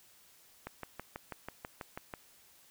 click train, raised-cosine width 0.5 ms, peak -25 dBFS, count 10, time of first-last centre 0.67-2.138 s, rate 6.13 Hz, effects white hiss -62 dBFS RMS until 2.7 s

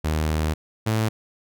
sawtooth tone pair in turn, 77.78 / 110.02 Hz, D#2 / A2, 0 / 0 cents, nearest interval tritone, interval 600 cents, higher second, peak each -17 / -16 dBFS, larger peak second, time 0.04-0.54 / 0.86-1.09 s, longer first, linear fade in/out 10 ms, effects none

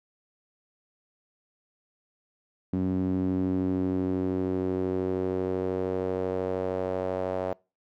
sawtooth tone with band-pass filter sweep, 92.9 Hz, F#2, 7 cents sharp, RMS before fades -28 dBFS, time 2.73-7.53 s, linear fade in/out 0 ms, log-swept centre 240 to 600 Hz, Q 3, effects noise-tail reverb RT60 0.3 s tail -25 dB re dry

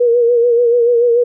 sine tone with vibrato, 475.8 Hz, A#4, 35 cents sharp, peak -8 dBFS, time 0-1.24 s, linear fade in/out 10 ms, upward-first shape sine, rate 6.9 Hz, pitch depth 48 cents each way, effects none

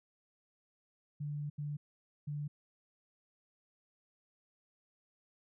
sine tone bursts at uneven times, 146.83 Hz, D3, in tune, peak -36 dBFS, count 3, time 1.2-1.5 / 1.58-1.77 / 2.27-2.48 s, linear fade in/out 10 ms, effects none

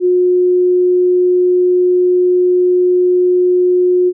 sine tone, 360.9 Hz, F#4, 43 cents flat, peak -8 dBFS, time 0-4.13 s, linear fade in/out 50 ms, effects none

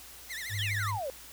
sawtooth tone with vibrato, 1910 Hz, A#6, 42 cents sharp, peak -33 dBFS, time 0.29-0.92 s, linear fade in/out 20 ms, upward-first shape triangle, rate 12 Hz, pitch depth 210 cents each way
sine tone, 102.4 Hz, G#2, 24 cents flat, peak -32 dBFS, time 0.49-1 s, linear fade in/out 50 ms
sine exponential sweep, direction down, 3481 to 505 Hz, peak -32 dBFS, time 0.59-1.1 s, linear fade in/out 0 ms
effects added 60 Hz sine -58 dBFS peak until 1.32 s + white hiss -49 dBFS RMS until 1.32 s

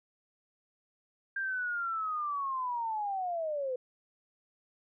sine linear sweep, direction down, 1600 to 493.9 Hz, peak -31 dBFS, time 1.36-3.76 s, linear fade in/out 5 ms, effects none

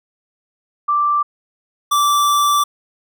sine / square tone pair in turn, 1174.7 / 1165.9 Hz, D6 / D6, 0 / -13 cents, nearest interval unison, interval 13 cents, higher first, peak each -13 / -13 dBFS, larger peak neither, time 0.88-1.23 / 1.91-2.64 s, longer second, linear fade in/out 10 ms, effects none

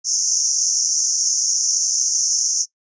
white band-pass noise, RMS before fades -19 dBFS, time 0.04-2.66 s, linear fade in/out 50 ms, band 5500 to 6700 Hz, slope 96 dB/octave, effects noise-tail reverb RT60 0.1 s tail -20 dB re dry + resampled to 16000 Hz

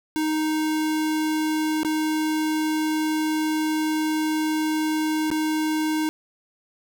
square tone with dropouts, 311.1 Hz, D#4, in tune, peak -22 dBFS, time 0.16-6.09 s, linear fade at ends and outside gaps 0 ms, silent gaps 1.832-1.848 / 5.303-5.314 s, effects none

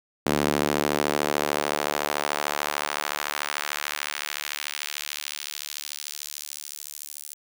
sawtooth tone with high-pass filter sweep, 73.6 Hz, D2, 4 cents sharp, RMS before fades -29 dBFS, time 0.26-7.34 s, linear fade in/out 5 ms, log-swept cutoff 250 to 8800 Hz, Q 0.94, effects none

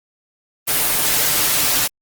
white noise with comb filter, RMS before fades -17 dBFS, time 0.67-1.88 s, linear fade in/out 20 ms, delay 6.8 ms, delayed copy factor +0.55, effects Opus 32 kbps

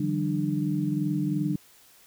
sine tone cluster, 149.7 / 170.2 / 192.8 / 299 Hz, D3 / F3 / G3 / D4, +33 / -44 / -28 / +31 cents, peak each -29 / -33 / -30 / -28 dBFS, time 0-1.56 s, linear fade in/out 5 ms, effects white hiss -56 dBFS RMS until 2.06 s

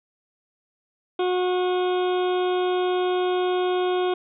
harmonic tone with a mistuned harmonic, 363.7 Hz, F#4, 30 cents flat, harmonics 1 / 2 / 3 / 4 / 6 / 7 / 8 / 9 / 10, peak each -21 / -28 / -33 / -37 / -44 / -42 / -45 / -38 / -42 dBFS, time 1.19-4.14 s, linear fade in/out 5 ms, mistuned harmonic 7, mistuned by -27 cents, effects none

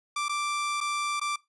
sawtooth tone with dropouts, 1174.7 Hz, D6, in tune, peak -24 dBFS, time 0.16-1.36 s, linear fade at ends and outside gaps 5 ms, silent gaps 0.284-0.293 / 0.805-0.81 / 1.198-1.213 s, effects noise-tail reverb RT60 0.2 s tail -20 dB re dry + resampled to 24000 Hz

